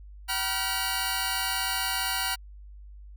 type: tone cluster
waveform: 15% pulse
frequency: 763 / 967 / 1403 / 4586 Hz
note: G5 / B5 / F6 / D8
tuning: -47 / -37 / +8 / -42 cents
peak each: -26 dBFS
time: 0.28-2.36 s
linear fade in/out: 20 ms
effects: added 50 Hz sine -43 dBFS peak until 3.16 s